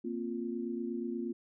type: chord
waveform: sine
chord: Bb suspended second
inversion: none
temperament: equal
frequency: 233.1 / 261.6 / 349.2 Hz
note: Bb3 / C4 / F4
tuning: 0 / 0 / 0 cents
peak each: -37 / -40 / -38 dBFS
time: 0.04-1.33 s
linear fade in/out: 10 ms
effects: none